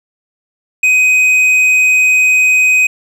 sine tone with tanh clipping, 2510 Hz, D#7, 15 cents sharp, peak -8 dBFS, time 0.83-2.87 s, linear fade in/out 5 ms, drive 7 dB, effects none

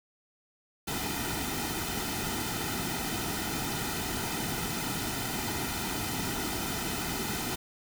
pink noise with comb filter, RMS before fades -33 dBFS, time 0.87-7.56 s, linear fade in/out 10 ms, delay 1.8 ms, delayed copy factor -0.7, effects none

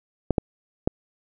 clicks, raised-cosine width 2 ms, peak -6 dBFS, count 3, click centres 0.307 / 0.382 / 0.875 s, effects none

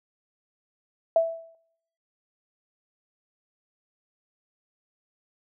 sine tone with exponential decay, 659.3 Hz, E5, in tune, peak -14 dBFS, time 1.16-1.55 s, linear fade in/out 2 ms, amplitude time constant 83 ms, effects noise-tail reverb RT60 0.7 s tail -22 dB re dry

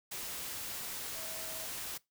sine tone in noise, 644 Hz, E5, 41 cents flat, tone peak -50 dBFS, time 1.15-1.66 s, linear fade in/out 10 ms, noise white, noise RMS -41 dBFS, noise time 0.11-1.98 s, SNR -12 dB, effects noise-tail reverb RT60 0.2 s tail -22 dB re dry

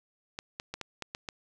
clicks, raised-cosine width 0.2 ms, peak -19 dBFS, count 7, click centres 0.389 / 0.599 / 0.74 / 0.813 / 1.023 / 1.149 / 1.288 s, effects none

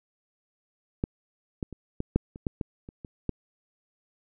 clicks, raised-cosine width 3 ms, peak -13 / -17 / -27 / -16 / -8 / -28 / -14 / -17 / -29 / -26 / -14 dBFS, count 11, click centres 1.039 / 1.628 / 1.727 / 2.004 / 2.16 / 2.359 / 2.468 / 2.612 / 2.889 / 3.048 / 3.293 s, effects none

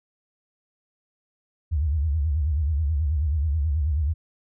sine tone with vibrato, 75.2 Hz, D2, 42 cents sharp, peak -20 dBFS, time 1.71-4.14 s, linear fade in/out 20 ms, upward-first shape sine, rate 9.3 Hz, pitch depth 170 cents each way, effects none

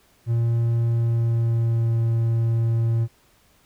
triangle tone with pitch glide, 116.54 to 114.87 Hz, A#2 to A#2, 0 to -25 cents, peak -16 dBFS, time 0.26-3.08 s, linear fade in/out 50 ms, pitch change -25 cents, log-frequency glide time 0.85-2.02 s, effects pink hiss -59 dBFS RMS until 3.65 s

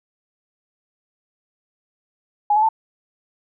sine tone with pitch steps, 830.6 / 857.9 / 886.1 Hz, G#5 / A5 / A5, 0 / -44 / +12 cents, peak -13 dBFS, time 2.5-2.689 s, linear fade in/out 5 ms, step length 63 ms, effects none

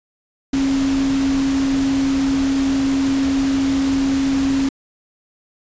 sine tone in noise, 271.3 Hz, C#4, 37 cents flat, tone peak -15 dBFS, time 0.53-4.69 s, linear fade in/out 5 ms, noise pink, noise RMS -28 dBFS, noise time 0.53-4.69 s, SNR +10 dB, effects resampled to 16000 Hz

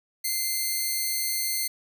5% pulse tone pair together, 2083 / 4414 Hz, C7 / C#8, -8 / -8 cents, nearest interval octave + minor second, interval 1300 cents, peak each -18 / -22 dBFS, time 0.24-1.68 s, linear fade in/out 10 ms, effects none

